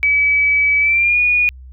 sine tone with pitch glide, 2288 to 2452 Hz, D7 to D#7, -46 to -26 cents, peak -11 dBFS, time 0.03-1.49 s, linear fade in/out 0 ms, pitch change +120 cents, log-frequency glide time 0.8-1.19 s, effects added 64 Hz sine -34 dBFS peak until 1.72 s

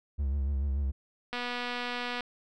triangle tone with vibrato, 69.3 Hz, C#2, in tune, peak -25 dBFS, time 0.18-0.92 s, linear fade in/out 20 ms, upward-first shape triangle, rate 6.9 Hz, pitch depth 87 cents each way
click train, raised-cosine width 0.3 ms, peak -19 dBFS, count 215, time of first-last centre 1.33-2.207 s, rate 244 Hz
effects none

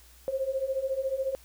sine beating tone pair, 523.3 / 537.3 Hz, C5 / C5, 0 / +46 cents, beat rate 14 Hz, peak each -32 / -29 dBFS, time 0.28-1.35 s, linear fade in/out 0 ms, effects added 60 Hz sine -55 dBFS peak until 1.44 s + white hiss -57 dBFS RMS until 1.44 s

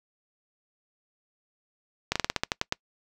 slowing click train, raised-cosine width 0.2 ms, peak -7 dBFS, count 10, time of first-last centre 2.12-2.724 s, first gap 36 ms, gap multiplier 1.15, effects noise-tail reverb RT60 0.1 s tail -26 dB re dry

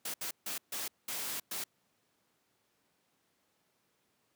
white noise bursts at uneven times, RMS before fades -38 dBFS, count 6, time 0.05-0.14 / 0.21-0.31 / 0.46-0.58 / 0.72-0.88 / 1.08-1.4 / 1.51-1.64 s, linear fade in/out 5 ms, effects pink hiss -75 dBFS RMS until 4.35 s + high-pass 150 Hz 12 dB/octave

